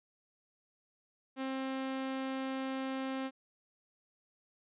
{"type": "tone", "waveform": "sawtooth", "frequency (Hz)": 265.3, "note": "C4", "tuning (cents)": 24, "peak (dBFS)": -31, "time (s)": [1.36, 3.31], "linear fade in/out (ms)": 50, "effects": ["resampled to 8000 Hz"]}